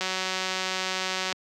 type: click train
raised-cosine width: 0.2 ms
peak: -11 dBFS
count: 247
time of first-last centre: 0.01-1.326 s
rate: 187 Hz
effects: high-pass 200 Hz 12 dB/octave